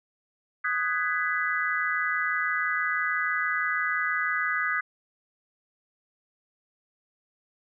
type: chord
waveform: sine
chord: G# minor seventh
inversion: second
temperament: just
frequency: 1245.9 / 1495.1 / 1661.2 / 1993.5 Hz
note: D#6 / F#6 / G#6 / B6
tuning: +2 / +18 / 0 / +16 cents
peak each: -30 dBFS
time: 0.64-4.81 s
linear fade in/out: 10 ms
effects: none